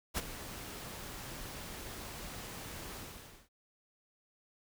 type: noise with ADSR envelope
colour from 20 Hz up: pink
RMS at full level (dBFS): -32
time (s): 0.14-3.49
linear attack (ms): 39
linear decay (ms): 25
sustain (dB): -13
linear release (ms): 550
effects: none